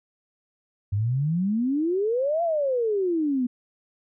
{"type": "exponential two-way sweep", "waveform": "sine", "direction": "up then down", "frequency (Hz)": [96.4, 696, 240], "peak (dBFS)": -21, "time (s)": [0.92, 3.47], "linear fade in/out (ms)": 10, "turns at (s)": 2.43, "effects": []}